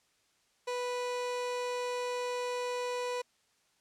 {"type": "tone", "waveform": "30% pulse", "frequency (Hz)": 492.9, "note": "B4", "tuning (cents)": -3, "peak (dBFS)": -30, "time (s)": [0.67, 3.22], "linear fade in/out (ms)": 10, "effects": ["white hiss -71 dBFS RMS until 3.8 s", "low-pass 8000 Hz 12 dB/octave"]}